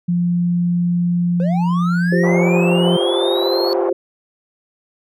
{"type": "tone", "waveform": "sine", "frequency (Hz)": 174.61, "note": "F3", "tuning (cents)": 0, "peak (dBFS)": -14, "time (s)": [0.08, 2.97], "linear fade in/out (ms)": 10}
{"type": "linear sweep", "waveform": "triangle", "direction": "up", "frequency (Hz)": [493.9, 4435], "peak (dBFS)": -21, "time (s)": [1.4, 3.73], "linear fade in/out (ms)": 0}
{"type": "chord", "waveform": "sine", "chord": "F suspended second", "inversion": "none", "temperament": "equal", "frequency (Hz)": [349.2, 392, 523.3], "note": ["F4", "G4", "C5"], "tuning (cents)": [0, 0, 0], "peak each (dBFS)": -20, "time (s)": [2.12, 3.93], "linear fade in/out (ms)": 5}
{"type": "band-pass noise", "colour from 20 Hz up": "white", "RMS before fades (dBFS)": -25, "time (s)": [2.23, 3.9], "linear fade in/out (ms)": 10, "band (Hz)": [450, 900], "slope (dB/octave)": 24}
{"effects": []}